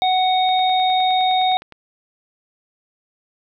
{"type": "harmonic tone", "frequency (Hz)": 743, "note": "F#5", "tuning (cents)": 7, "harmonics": [1, 3, 5], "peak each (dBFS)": [-15, -29, -22], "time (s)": [0.02, 1.57], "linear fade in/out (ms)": 0}
{"type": "click train", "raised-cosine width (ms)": 0.3, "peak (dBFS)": -23, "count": 13, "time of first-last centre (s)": [0.49, 1.723], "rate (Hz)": 9.73}
{"effects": []}